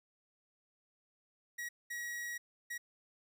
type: tone bursts at uneven times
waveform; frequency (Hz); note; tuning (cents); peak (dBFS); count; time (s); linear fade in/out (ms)
45% pulse; 1909; A#6; +41; -39; 3; 1.58-1.69 / 1.9-2.38 / 2.7-2.78; 10
effects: none